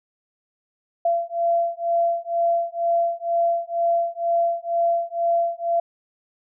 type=beating tone pair; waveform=sine; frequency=680 / 682.1 Hz; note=F5 / F5; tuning=-46 / -41 cents; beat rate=2.1 Hz; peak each=-22 / -22 dBFS; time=1.05-5.8 s; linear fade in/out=5 ms; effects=none